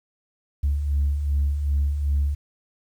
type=beating tone pair; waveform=sine; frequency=69.2 / 71.8 Hz; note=C#2 / D2; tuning=-2 / -39 cents; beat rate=2.6 Hz; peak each=-28 / -19 dBFS; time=0.63-2.35 s; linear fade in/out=10 ms; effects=tanh soft clip ceiling -15 dBFS + 9-bit